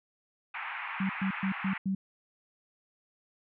white band-pass noise, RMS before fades -38 dBFS, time 0.54-1.78 s, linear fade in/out 5 ms, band 820 to 2500 Hz, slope 48 dB/octave
sine tone bursts, 192.4 Hz, G3, 32 cents flat, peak -27 dBFS, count 5, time 1-1.95 s, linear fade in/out 5 ms, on 94 ms, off 120 ms
effects none

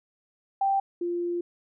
sine tone pair in turn, 784 / 347.8 Hz, G5 / F4, 0 / -7 cents, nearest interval octave + major second, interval 1407 cents, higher first, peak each -21 / -26 dBFS, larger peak first, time 0.61-0.8 / 1.01-1.41 s, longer second, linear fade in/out 5 ms, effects none

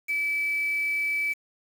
sine tone with quantisation, 2304 Hz, D7, 34 cents flat, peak -24 dBFS, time 0.08-1.34 s, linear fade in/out 20 ms, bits 7, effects none

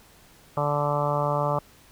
harmonic tone, 146 Hz, D3, 10 cents flat, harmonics 1 / 2 / 3 / 4 / 5 / 6 / 7 / 8 / 9, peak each -28 / -38 / -34 / -27 / -33 / -30 / -33 / -30 / -39 dBFS, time 0.57-1.59 s, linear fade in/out 2 ms, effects pink hiss -54 dBFS RMS until 1.91 s

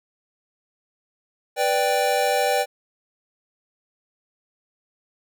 square chord, G major, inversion first, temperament equal, 493.9 / 587.3 / 784 Hz, B4 / D5 / G5, 0 / 0 / 0 cents, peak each -25 / -24 / -23 dBFS, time 1.56-2.66 s, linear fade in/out 50 ms, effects none

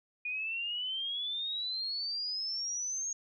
sine exponential sweep, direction up, 2446 to 6600 Hz, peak -33 dBFS, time 0.25-3.13 s, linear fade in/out 5 ms, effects none

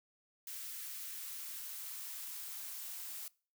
blue noise with high-pass filter sweep, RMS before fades -45 dBFS, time 0.47-3.28 s, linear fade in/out 2 ms, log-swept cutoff 1600 to 650 Hz, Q 1.2, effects noise-tail reverb RT60 0.4 s tail -23 dB re dry

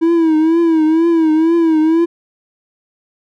triangle tone with vibrato, 324.2 Hz, E4, 29 cents flat, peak -7 dBFS, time 0.01-2.06 s, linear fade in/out 20 ms, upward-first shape triangle, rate 2.1 Hz, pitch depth 90 cents each way, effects none

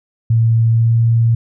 sine tone with pitch glide, 114.1 to 115.43 Hz, A#2 to A#2, -37 to -17 cents, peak -9 dBFS, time 0.3-1.35 s, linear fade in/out 5 ms, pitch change +20 cents, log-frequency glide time 0.71-0.94 s, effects none

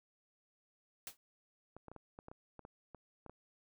white noise with exponential decay, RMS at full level -41 dBFS, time 1.07-1.17 s, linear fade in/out 1 ms, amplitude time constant 21 ms
clicks, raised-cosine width 1 ms, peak -36 dBFS, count 12, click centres 1.766 / 1.883 / 1.916 / 1.963 / 2.189 / 2.284 / 2.315 / 2.593 / 2.651 / 2.947 / 3.263 / 3.296 s
effects none

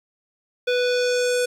square tone with low-pass filter sweep, 493.9 Hz, B4, in tune, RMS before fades -21 dBFS, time 0.67-1.46 s, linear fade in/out 10 ms, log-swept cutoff 3400 to 9600 Hz, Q 1.9, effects 8-bit

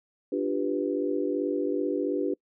sine chord, G dominant seventh, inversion second, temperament equal, 293.7 / 349.2 / 392 / 493.9 Hz, D4 / F4 / G4 / B4, 0 / 0 / 0 / 0 cents, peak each -29 / -32 / -30 / -32 dBFS, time 0.32-2.34 s, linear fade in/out 5 ms, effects noise-tail reverb RT60 0.1 s tail -26 dB re dry

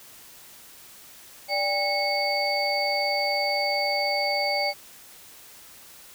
sine tone cluster, 583 / 800 / 2195 / 4593 Hz, D5 / G5 / C#7 / D8, -13 / +35 / -18 / -39 cents, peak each -28 dBFS, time 1.48-4.74 s, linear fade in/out 50 ms, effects white hiss -48 dBFS RMS until 6.14 s

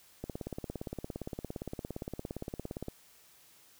click train, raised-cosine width 2 ms, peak -24 dBFS, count 47, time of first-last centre 0.24-2.884 s, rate 17.4 Hz, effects white hiss -61 dBFS RMS until 3.79 s

